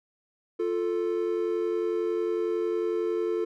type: tone pair together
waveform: triangle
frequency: 350 / 441 Hz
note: F4 / A4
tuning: +4 / +4 cents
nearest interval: major third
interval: 400 cents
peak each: -26 dBFS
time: 0.59-3.45 s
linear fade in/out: 10 ms
effects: none